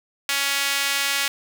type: tone with high-pass filter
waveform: sawtooth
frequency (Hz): 279.1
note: C#4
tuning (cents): +12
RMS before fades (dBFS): -23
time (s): 0.29-1.28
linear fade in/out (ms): 2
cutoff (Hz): 2100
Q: 1
effects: none